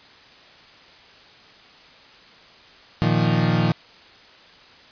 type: chord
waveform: 35% pulse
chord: Bb suspended fourth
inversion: none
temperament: equal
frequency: 116.54 / 155.56 / 174.61 Hz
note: Bb2 / Eb3 / F3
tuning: 0 / 0 / 0 cents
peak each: -20 dBFS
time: 3.02-3.72 s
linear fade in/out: 0 ms
effects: white hiss -48 dBFS RMS until 4.91 s + resampled to 11025 Hz